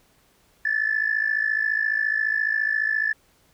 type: tone with amplitude modulation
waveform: sine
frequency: 1744 Hz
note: A6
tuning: 16 cents flat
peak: -16 dBFS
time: 0.65-3.13 s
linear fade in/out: 5 ms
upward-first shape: sine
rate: 54.5 Hz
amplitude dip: 85%
effects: tanh soft clip ceiling -13 dBFS + pink hiss -61 dBFS RMS until 3.53 s